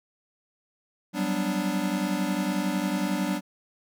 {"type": "chord", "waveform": "square", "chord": "G major seventh", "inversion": "third", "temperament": "equal", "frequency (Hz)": [185, 196, 246.9, 293.7], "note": ["F#3", "G3", "B3", "D4"], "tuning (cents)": [0, 0, 0, 0], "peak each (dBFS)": [-32, -30, -34, -31], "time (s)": [1.13, 3.41], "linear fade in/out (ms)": 50, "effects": []}